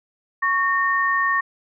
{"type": "tone pair together", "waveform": "sine", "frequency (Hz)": [1111, 1833.3], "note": ["C#6", "A#6"], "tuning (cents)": [4, -29], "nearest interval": "major sixth", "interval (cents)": 867, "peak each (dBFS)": -20, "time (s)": [0.42, 1.41], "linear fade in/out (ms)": 10, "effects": []}